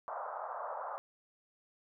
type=band-pass noise; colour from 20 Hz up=pink; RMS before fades=-41 dBFS; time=0.08-0.98 s; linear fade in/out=0 ms; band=580 to 1300 Hz; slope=48 dB/octave; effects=none